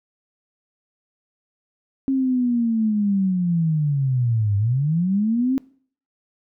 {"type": "linear two-way sweep", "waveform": "sine", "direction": "down then up", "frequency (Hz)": [271.3, 98.5, 271.3], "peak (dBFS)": -17, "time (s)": [2.08, 5.58], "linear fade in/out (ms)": 0, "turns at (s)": 4.57, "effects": ["noise-tail reverb RT60 0.5 s tail -22 dB re dry"]}